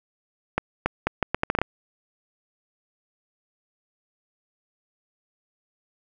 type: accelerating click train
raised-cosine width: 0.5 ms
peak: -6 dBFS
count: 10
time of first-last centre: 0.58-1.616 s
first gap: 280 ms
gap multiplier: 0.75
effects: none